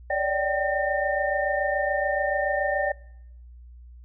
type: tone cluster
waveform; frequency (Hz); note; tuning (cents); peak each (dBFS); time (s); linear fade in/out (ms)
sine; 570 / 597 / 773 / 1814; C#5 / D5 / G5 / A#6; +48 / +28 / -24 / -48; -28; 0.1-2.92; 5
effects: noise-tail reverb RT60 0.8 s tail -23 dB re dry + added 60 Hz sine -43 dBFS peak until 4.04 s